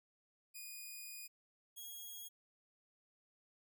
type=tone pair in turn; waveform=5% pulse; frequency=2465 / 3298 Hz; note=D#7 / G#7; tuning=-17 / -13 cents; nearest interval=perfect fourth; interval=504 cents; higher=second; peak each=-38 / -39 dBFS; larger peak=first; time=0.54-1.28 / 1.76-2.29 s; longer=first; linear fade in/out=20 ms; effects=none